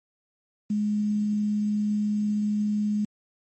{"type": "tone with quantisation", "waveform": "sine", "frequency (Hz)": 209.4, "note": "G#3", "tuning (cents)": 15, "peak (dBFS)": -22, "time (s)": [0.7, 3.05], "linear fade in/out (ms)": 5, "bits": 8, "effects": ["MP3 32 kbps"]}